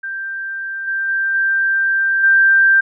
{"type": "tone with level steps", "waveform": "sine", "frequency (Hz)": 1576, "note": "G6", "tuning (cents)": 9, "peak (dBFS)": [-22, -17, -15, -13, -8], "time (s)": [0.03, 2.81], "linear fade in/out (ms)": 10, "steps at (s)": [0.87, 1.08, 1.34, 2.23], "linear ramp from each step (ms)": 10, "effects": []}